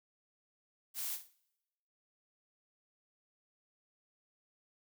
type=noise with echo; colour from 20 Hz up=blue; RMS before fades=-39 dBFS; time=0.94-1.19 s; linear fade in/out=50 ms; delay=56 ms; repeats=3; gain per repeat=-11 dB; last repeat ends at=1.358 s; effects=noise-tail reverb RT60 1.0 s tail -25 dB re dry